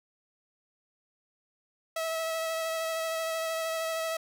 sawtooth tone with vibrato, 649 Hz, E5, 27 cents flat, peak -26 dBFS, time 1.96-4.17 s, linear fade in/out 5 ms, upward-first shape sine, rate 13 Hz, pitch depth 15 cents each way, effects none

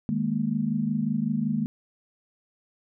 sine chord, D# suspended fourth, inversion none, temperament equal, 155.56 / 207.7 / 233.1 Hz, D#3 / G#3 / A#3, 0 / 0 / 0 cents, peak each -30 / -27 / -27 dBFS, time 0.09-1.66 s, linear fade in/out 0 ms, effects none

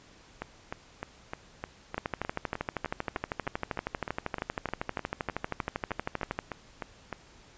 two click trains, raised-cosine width 0.5 ms, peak -19 / -15 dBFS, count 23 / 57, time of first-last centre 0.42-7.127 / 1.98-6.389 s, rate 3.28 / 12.7 Hz, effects pink hiss -56 dBFS RMS until 7.57 s + resampled to 16000 Hz

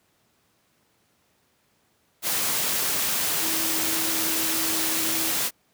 sine tone in noise, 322.6 Hz, E4, 37 cents flat, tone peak -33 dBFS, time 3.39-5.34 s, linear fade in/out 50 ms, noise white, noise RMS -25 dBFS, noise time 2.22-5.51 s, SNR -11 dB, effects pink hiss -66 dBFS RMS until 5.73 s + high-pass 100 Hz 12 dB/octave

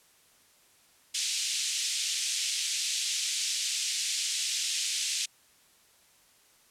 white band-pass noise, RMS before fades -31 dBFS, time 1.14-5.26 s, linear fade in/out 10 ms, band 2600 to 7900 Hz, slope 24 dB/octave, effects white hiss -62 dBFS RMS until 6.7 s + low-pass 12000 Hz 12 dB/octave

